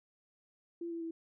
sine tone with pitch steps, 340.2 / 334.5 / 329 Hz, F4 / E4 / E4, -45 / +25 / -3 cents, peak -37 dBFS, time 0.81-1.11 s, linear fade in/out 5 ms, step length 100 ms, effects none

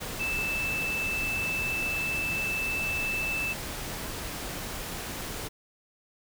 sine tone in noise, 2637 Hz, E7, in tune, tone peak -28 dBFS, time 0.19-3.54 s, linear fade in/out 20 ms, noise pink, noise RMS -36 dBFS, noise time 0-5.49 s, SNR +5 dB, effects none

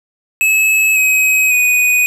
square tone with pitch steps, 2587 / 2535 / 2484 Hz, E7 / D#7 / D#7, -33 / +32 / -3 cents, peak -10 dBFS, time 0.41-2.06 s, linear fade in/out 0 ms, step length 550 ms, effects none

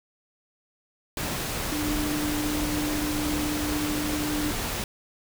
sine tone in noise, 298.9 Hz, D4, 31 cents sharp, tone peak -27 dBFS, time 1.72-4.51 s, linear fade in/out 2 ms, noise pink, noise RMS -30 dBFS, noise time 1.17-4.84 s, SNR 0 dB, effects none

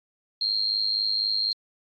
sine tone with amplitude modulation, 4216 Hz, C8, 12 cents sharp, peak -19 dBFS, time 0.41-1.53 s, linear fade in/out 5 ms, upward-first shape sine, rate 104 Hz, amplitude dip 80%, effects AAC 48 kbps

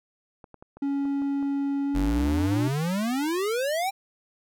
clicks, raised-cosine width 1 ms, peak -31 dBFS, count 10, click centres 0.442 / 0.543 / 0.625 / 0.77 / 1.054 / 1.22 / 1.427 / 2.117 / 2.285 / 2.379 s
triangle tone with pitch glide, 279.4 to 294.6 Hz, C#4 to D4, +14 to +6 cents, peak -22 dBFS, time 0.82-2.68 s, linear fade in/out 5 ms, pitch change +92 cents, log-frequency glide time 1.84-2.38 s
square exponential sweep, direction up, 43.54 to 804 Hz, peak -25 dBFS, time 1.94-3.91 s, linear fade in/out 20 ms
effects none

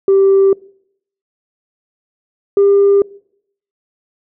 sine tone pair in turn, 390 / 399.6 Hz, G4 / G4, -9 / +33 cents, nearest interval unison, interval 42 cents, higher second, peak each -5 dBFS, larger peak neither, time 0.08-0.53 / 2.57-3.02 s, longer neither, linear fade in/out 2 ms, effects noise-tail reverb RT60 0.7 s tail -24 dB re dry + tanh soft clip ceiling -4 dBFS

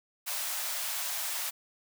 white high-pass noise, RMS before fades -34 dBFS, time 0.26-1.51 s, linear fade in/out 20 ms, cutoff 570 Hz, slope 96 dB/octave, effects none

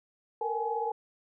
sine tone cluster, 455.3 / 474.6 / 791 / 847 Hz, A#4 / A#4 / G5 / G#5, -41 / +31 / +15 / +34 cents, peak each -34 / -38 / -39 / -31 dBFS, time 0.41-0.92 s, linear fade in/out 5 ms, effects none

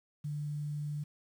sine tone, 147.9 Hz, D3, 13 cents sharp, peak -34 dBFS, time 0.24-1.04 s, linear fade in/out 10 ms, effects 10-bit

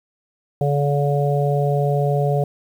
harmonic tone, 143.1 Hz, D3, 45 cents flat, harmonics 1 / 3 / 4 / 5, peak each -18 / -23 / -24 / -25 dBFS, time 0.61-2.44 s, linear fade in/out 2 ms, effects 8-bit

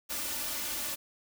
white noise with comb filter, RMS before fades -35 dBFS, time 0.09-0.96 s, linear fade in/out 20 ms, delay 3.4 ms, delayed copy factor +0.65, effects none

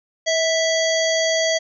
harmonic tone with a mistuned harmonic, 659 Hz, E5, 1 cent flat, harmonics 1 / 3 / 5 / 7 / 9 / 10, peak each -19 / -24 / -26 / -27 / -29 / -29 dBFS, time 0.26-1.59 s, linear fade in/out 20 ms, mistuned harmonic 1, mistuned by -34 cents, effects none

